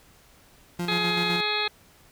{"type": "tone with tremolo", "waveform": "30% pulse", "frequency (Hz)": 174.61, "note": "F3", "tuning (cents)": 0, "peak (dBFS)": -24, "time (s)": [0.79, 1.41], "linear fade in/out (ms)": 5, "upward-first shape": "square", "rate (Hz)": 7.9, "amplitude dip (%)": 40}
{"type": "harmonic tone", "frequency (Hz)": 420.7, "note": "G#4", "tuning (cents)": 22, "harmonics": [1, 2, 3, 4, 5, 6, 8, 9, 10], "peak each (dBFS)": [-33, -33, -34, -34, -35, -30, -32, -33, -31], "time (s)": [0.88, 1.68], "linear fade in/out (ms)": 5}
{"effects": ["pink hiss -56 dBFS RMS until 2.11 s"]}